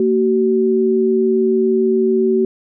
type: tone pair together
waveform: sine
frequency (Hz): 229.5 / 378.8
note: A#3 / F#4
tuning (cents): -27 / +41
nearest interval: major sixth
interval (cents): 868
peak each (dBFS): -17 / -13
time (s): 0-2.45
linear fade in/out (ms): 2
effects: none